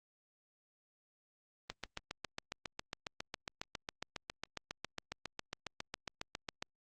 click train, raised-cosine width 0.2 ms, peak -22 dBFS, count 37, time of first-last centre 1.7-6.625 s, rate 7.31 Hz, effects Opus 24 kbps

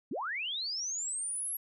sine linear sweep, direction up, 174.61 to 11490 Hz, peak -33 dBFS, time 0.11-1.57 s, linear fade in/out 5 ms, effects none

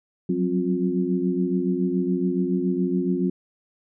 sine tone cluster, 181.2 / 188.3 / 265.8 / 355.7 Hz, F#3 / F#3 / C4 / F4, -36 / +31 / +27 / +32 cents, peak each -26 dBFS, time 0.29-3.3 s, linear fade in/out 5 ms, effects none

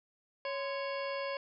harmonic tone with a mistuned harmonic, 554.4 Hz, C#5, in tune, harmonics 1 / 2 / 3 / 4 / 5 / 6 / 8 / 9, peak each -36 / -41 / -46 / -45 / -47 / -53 / -51 / -53 dBFS, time 0.45-1.37 s, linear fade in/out 2 ms, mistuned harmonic 2, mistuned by -120 cents, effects none

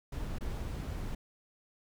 brown noise with dropouts, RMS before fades -37 dBFS, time 0.12-1.15 s, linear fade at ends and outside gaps 5 ms, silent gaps 0.385-0.408 s, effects none

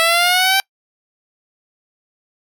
10% pulse linear sweep, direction up, 654 to 781 Hz, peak -4 dBFS, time 0-0.6 s, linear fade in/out 0 ms, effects noise-tail reverb RT60 0.1 s tail -26 dB re dry

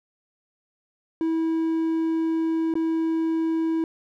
triangle tone with dropouts, 324.8 Hz, E4, 26 cents flat, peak -19 dBFS, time 1.21-3.84 s, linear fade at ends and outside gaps 1 ms, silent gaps 2.739-2.754 s, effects none

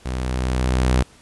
sawtooth tone with level ramp, 63.2 Hz, B1, 41 cents sharp, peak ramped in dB -20 to -10 dBFS, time 0.05-1.03 s, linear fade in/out 10 ms, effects pink hiss -50 dBFS RMS until 1.21 s + resampled to 24000 Hz

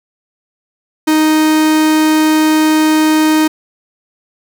45% pulse tone, 311.1 Hz, D#4, in tune, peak -8 dBFS, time 1.07-3.48 s, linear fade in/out 10 ms, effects 8-bit

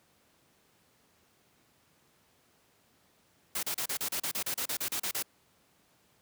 white noise bursts, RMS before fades -33 dBFS, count 15, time 3.55-5.226 s, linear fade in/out 5 ms, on 80 ms, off 34 ms, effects pink hiss -67 dBFS RMS until 6.21 s + high-pass 100 Hz 12 dB/octave

